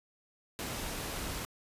pink noise, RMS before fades -38 dBFS, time 0.59-1.45 s, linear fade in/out 0 ms, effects resampled to 32000 Hz

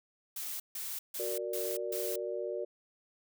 blue noise bursts, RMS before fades -39 dBFS, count 5, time 0.36-2.16 s, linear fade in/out 5 ms, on 240 ms, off 150 ms
sine chord, Gb augmented, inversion none, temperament equal, 370 / 466.2 / 587.3 Hz, Gb4 / Bb4 / D5, 0 / 0 / 0 cents, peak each -38 dBFS, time 1.19-2.65 s, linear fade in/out 10 ms
effects none

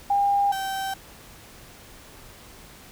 sine / 35% pulse tone pair in turn, 804 / 775.5 Hz, G5 / G5, +44 / -19 cents, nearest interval minor second, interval 63 cents, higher first, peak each -18 / -25 dBFS, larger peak first, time 0.1-0.52 / 0.52-0.94 s, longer neither, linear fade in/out 5 ms, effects pink hiss -47 dBFS RMS until 2.91 s

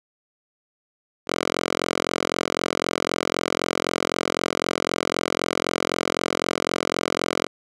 5% pulse tone with high-pass filter, 43.9 Hz, F1, 10 cents sharp, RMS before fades -25 dBFS, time 1.27-7.47 s, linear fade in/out 10 ms, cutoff 350 Hz, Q 0.61, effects low-pass 8000 Hz 12 dB/octave

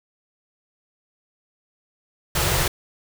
pink band-stop noise, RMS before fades -21 dBFS, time 2.35-2.68 s, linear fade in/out 5 ms, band 180 to 320 Hz, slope 96 dB/octave, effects none

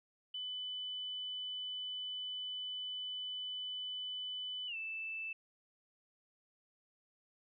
sine tone with pitch glide, 3000 to 2642 Hz, F#7 to E7, +23 to +3 cents, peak -39 dBFS, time 0.34-5.33 s, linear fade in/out 5 ms, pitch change -220 cents, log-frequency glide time 4.67-4.76 s, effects none

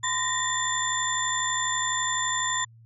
sine tone cluster, 1022 / 1831 / 1903 / 3509 / 7180 Hz, C6 / A#6 / A#6 / A7 / A8, -41 / -32 / +35 / -5 / +34 cents, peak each -29 / -32 / -34 / -32 / -29 dBFS, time 0.03-2.65 s, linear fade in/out 10 ms, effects added 114 Hz sine -49 dBFS peak until 2.85 s

